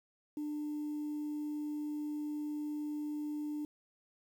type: tone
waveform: sine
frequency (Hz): 298.4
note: D4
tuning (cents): +28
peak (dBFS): -34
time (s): 0.37-3.65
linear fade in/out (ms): 2
effects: tanh soft clip ceiling -33 dBFS + 10-bit